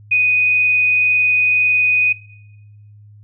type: tone with frequency modulation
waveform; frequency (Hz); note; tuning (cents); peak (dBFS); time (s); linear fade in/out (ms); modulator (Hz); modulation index
sine; 2489; D#7; 0; -11; 0.11-2.13; 10; 21.9; 0.46
effects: noise-tail reverb RT60 1.0 s tail -21 dB re dry + added 104 Hz sine -40 dBFS peak until 3.23 s